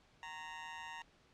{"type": "tone with amplitude modulation", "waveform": "20% pulse", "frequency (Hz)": 928, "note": "A#5", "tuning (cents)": -8, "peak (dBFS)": -37, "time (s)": [0.23, 1.02], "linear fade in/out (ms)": 0, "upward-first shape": "sine", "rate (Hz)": 162, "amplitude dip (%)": 75, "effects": ["pink hiss -68 dBFS RMS until 1.33 s", "low-pass 5000 Hz 12 dB/octave"]}